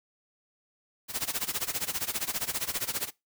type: noise with tremolo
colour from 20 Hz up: white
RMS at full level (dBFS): -29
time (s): 1.08-3.11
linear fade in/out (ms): 50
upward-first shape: sine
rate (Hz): 15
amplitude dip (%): 90
effects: noise-tail reverb RT60 0.2 s tail -21 dB re dry